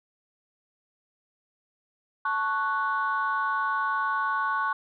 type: chord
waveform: sine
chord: F# minor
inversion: first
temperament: equal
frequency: 880 / 1108.7 / 1480 Hz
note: A5 / C#6 / F#6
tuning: 0 / 0 / 0 cents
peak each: -31 / -26 / -28 dBFS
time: 2.25-4.73 s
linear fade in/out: 5 ms
effects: tanh soft clip ceiling -17 dBFS